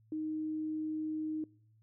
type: tone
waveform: sine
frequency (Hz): 311.1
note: D#4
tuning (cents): 0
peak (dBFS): -34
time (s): 0.12-1.44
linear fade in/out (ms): 2
effects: noise-tail reverb RT60 0.6 s tail -25 dB re dry + added 110 Hz sine -63 dBFS peak until 1.82 s